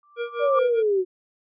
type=tone with exponential growth; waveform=sine; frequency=1174.7 Hz; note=D6; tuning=in tune; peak=-18 dBFS; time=0.03-0.59 s; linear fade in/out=2 ms; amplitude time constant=120 ms
type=tone with tremolo; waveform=square; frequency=472.9 Hz; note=A#4; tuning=25 cents sharp; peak=-25 dBFS; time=0.16-0.83 s; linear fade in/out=50 ms; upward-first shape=sine; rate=4.9 Hz; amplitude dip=95%
type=linear sweep; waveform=sine; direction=down; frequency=590 to 358.7 Hz; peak=-18 dBFS; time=0.39-1.05 s; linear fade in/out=50 ms
effects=resampled to 8000 Hz